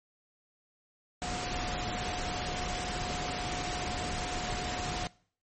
sine tone in noise, 723 Hz, F#5, 40 cents flat, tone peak -38 dBFS, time 1.22-5.07 s, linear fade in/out 0 ms, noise pink, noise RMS -35 dBFS, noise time 1.22-5.07 s, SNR -6 dB, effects noise-tail reverb RT60 0.5 s tail -22 dB re dry + MP3 32 kbps

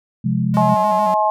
sine chord, F minor, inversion second, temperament just, 130.96 / 174.61 / 209.5 Hz, C3 / F3 / Ab3, +2 / 0 / +15 cents, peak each -20 dBFS, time 0.24-0.75 s, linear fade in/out 10 ms
square tone with vibrato, 196 Hz, G3, in tune, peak -26 dBFS, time 0.54-1.14 s, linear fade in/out 0 ms, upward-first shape square, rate 6.7 Hz, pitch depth 85 cents each way
harmonic tone, 212.8 Hz, G#3, 42 cents sharp, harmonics 3 / 4 / 5, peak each -19 / -16 / -20 dBFS, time 0.57-1.3 s, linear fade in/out 0 ms
effects none

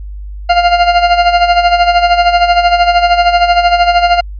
40% pulse tone with tremolo, 700 Hz, F5, 4 cents sharp, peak -3 dBFS, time 0.49-4.21 s, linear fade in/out 10 ms, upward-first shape sine, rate 13 Hz, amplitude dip 65%, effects added 50 Hz sine -22 dBFS peak until 4.39 s + resampled to 11025 Hz

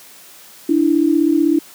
sine tone pair together, 293.7 / 329.7 Hz, D4 / E4, 0 / 0 cents, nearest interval major second, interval 200 cents, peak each -14 dBFS, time 0.69-1.59 s, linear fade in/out 5 ms, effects white hiss -42 dBFS RMS until 1.74 s + high-pass 150 Hz 12 dB/octave

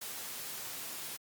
white high-pass noise, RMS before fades -42 dBFS, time 0.01-1.17 s, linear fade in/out 10 ms, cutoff 100 Hz, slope 24 dB/octave, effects Opus 48 kbps

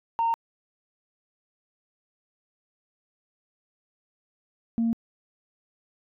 sine tone pair in turn, 919 / 229.8 Hz, A#5 / A#3, -25 / -25 cents, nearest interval 2 octaves, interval 2400 cents, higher first, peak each -20 dBFS, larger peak neither, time 0.19-0.34 / 4.78-4.93 s, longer neither, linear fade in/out 0 ms, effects tanh soft clip ceiling -18 dBFS

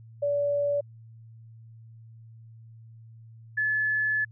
sine tone pair in turn, 575 / 1723.1 Hz, D5 / A6, -37 / -37 cents, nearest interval octave + perfect fifth, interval 1900 cents, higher second, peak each -23 dBFS, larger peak neither, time 0.22-0.81 / 3.57-4.25 s, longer second, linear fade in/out 10 ms, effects added 113 Hz sine -46 dBFS peak until 4.31 s

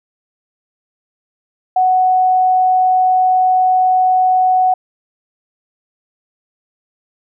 sine tone, 742 Hz, F#5, 5 cents sharp, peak -9 dBFS, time 1.76-4.74 s, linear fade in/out 5 ms, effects none

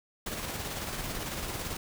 pink noise with tremolo, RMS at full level -35 dBFS, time 0.26-1.77 s, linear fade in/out 5 ms, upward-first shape square, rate 18 Hz, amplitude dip 30%, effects none

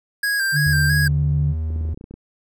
square tone with vibrato, 1616 Hz, G#6, 48 cents flat, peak -19 dBFS, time 0.23-1.08 s, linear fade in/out 5 ms, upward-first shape square, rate 3 Hz, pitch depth 39 cents each way
sine tone with pitch glide, 146.83 to 145.65 Hz, D3 to D3, 0 to -14 cents, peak -17 dBFS, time 0.52-1.55 s, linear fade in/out 50 ms, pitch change -14 cents, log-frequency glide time 0.95-1.12 s
triangle tone, 79.2 Hz, D#2, 31 cents sharp, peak -19 dBFS, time 0.66-1.94 s, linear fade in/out 5 ms
clicks, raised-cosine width 3 ms, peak -24 dBFS, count 11, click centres 1.704 / 1.761 / 1.811 / 1.852 / 1.89 / 1.944 / 1.975 / 2.011 / 2.041 / 2.11 / 2.14 s
effects none

